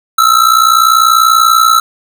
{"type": "ring-modulated tone", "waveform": "square", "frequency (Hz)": 1318.5, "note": "E6", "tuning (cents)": 0, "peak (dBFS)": -3, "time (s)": [0.18, 1.8], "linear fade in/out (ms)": 5, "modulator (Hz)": 30.1, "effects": []}